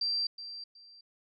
sine tone with echo, 4707 Hz, D8, 3 cents sharp, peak -28 dBFS, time 0.01-0.27 s, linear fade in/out 5 ms, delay 370 ms, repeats 2, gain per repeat -12 dB, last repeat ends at 1.01 s, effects none

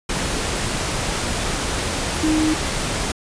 sine tone in noise, 311.3 Hz, D#4, 1 cent sharp, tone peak -16 dBFS, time 2.23-2.54 s, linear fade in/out 5 ms, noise pink, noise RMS -23 dBFS, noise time 0.09-3.12 s, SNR +4 dB, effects resampled to 22050 Hz

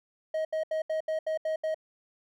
triangle tone bursts, 631 Hz, D#5, 24 cents sharp, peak -25 dBFS, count 8, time 0.34-1.745 s, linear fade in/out 5 ms, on 110 ms, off 75 ms, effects none

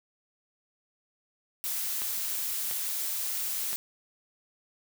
blue noise, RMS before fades -32 dBFS, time 1.64-3.76 s, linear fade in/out 0 ms
clicks, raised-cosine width 0.3 ms, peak -23 dBFS, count 3, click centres 2.019 / 2.712 / 3.73 s
effects none

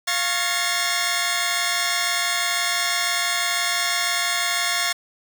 15% pulse tone cluster, 698 / 1099 / 1704 / 1832 / 2132 Hz, F5 / C#6 / G#6 / A#6 / C7, -1 / -15 / +44 / -31 / +32 cents, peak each -21 dBFS, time 0.07-4.93 s, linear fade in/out 10 ms, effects 7-bit

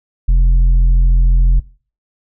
sine tone with tanh clipping, 43 Hz, F1, 26 cents flat, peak -8 dBFS, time 0.28-1.6 s, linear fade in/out 10 ms, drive 5 dB, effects noise-tail reverb RT60 0.4 s tail -20 dB re dry

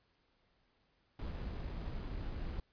brown noise with sample-and-hold, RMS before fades -41 dBFS, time 1.19-2.6 s, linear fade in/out 2 ms, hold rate 4410 Hz, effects pink hiss -75 dBFS RMS until 2.72 s + resampled to 11025 Hz

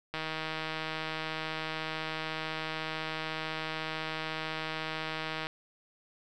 click train, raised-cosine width 0.3 ms, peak -19 dBFS, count 843, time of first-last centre 0.14-5.469 s, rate 158 Hz, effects none

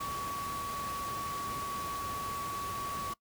sine tone in noise, 1129 Hz, C#6, 31 cents sharp, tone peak -35 dBFS, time 0-3.14 s, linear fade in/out 10 ms, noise pink, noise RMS -42 dBFS, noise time 0-3.14 s, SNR +4 dB, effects noise-tail reverb RT60 0.1 s tail -21 dB re dry + high-pass 60 Hz 12 dB/octave

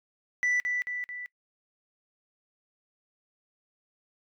sine tone with echo, 1975.5 Hz, B6, in tune, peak -21 dBFS, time 0.43-0.6 s, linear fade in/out 0 ms, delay 220 ms, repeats 3, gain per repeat -5 dB, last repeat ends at 1.26 s, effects noise-tail reverb RT60 0.1 s tail -23 dB re dry + tanh soft clip ceiling -22 dBFS

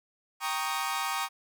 sawtooth chord, Eb dominant seventh, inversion first, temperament equal, 784 / 932.3 / 1108.7 / 1244.5 Hz, G5 / Bb5 / Db6 / Eb6, 0 / 0 / 0 / 0 cents, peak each -32 / -31 / -31 / -31 dBFS, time 0.4-1.29 s, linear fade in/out 50 ms, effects none

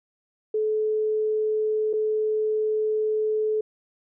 sine tone with dropouts, 431.2 Hz, A4, 35 cents flat, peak -21 dBFS, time 0.54-3.61 s, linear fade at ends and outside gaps 5 ms, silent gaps 1.931-1.935 s, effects none

